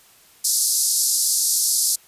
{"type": "band-pass noise", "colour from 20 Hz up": "white", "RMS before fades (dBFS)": -20, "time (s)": [0.44, 1.96], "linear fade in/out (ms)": 10, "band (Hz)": [4500, 12000], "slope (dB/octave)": 48, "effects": ["white hiss -52 dBFS RMS until 2.07 s", "resampled to 32000 Hz"]}